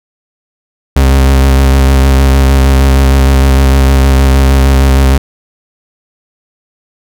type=tone with vibrato; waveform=40% pulse; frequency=67.1 Hz; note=C2; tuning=44 cents sharp; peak=-3 dBFS; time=0.96-5.18 s; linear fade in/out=5 ms; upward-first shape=square; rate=6.5 Hz; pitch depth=21 cents each way; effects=none